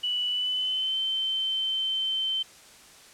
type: tone with pitch glide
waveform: sine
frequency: 2958 to 3091 Hz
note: F#7 to G7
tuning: -1 to -25 cents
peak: -25 dBFS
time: 0.03-2.43 s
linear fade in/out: 10 ms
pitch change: +76 cents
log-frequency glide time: 0.27-0.98 s
effects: white hiss -51 dBFS RMS until 3.13 s + low-pass 9000 Hz 12 dB/octave